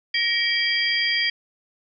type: tone cluster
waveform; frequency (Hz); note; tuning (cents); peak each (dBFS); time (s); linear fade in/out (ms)
sine; 1884 / 2310 / 3231 / 4781; A#6 / D7 / G#7 / D8; +18 / -29 / -48 / +30; -25; 0.14-1.3; 5
effects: none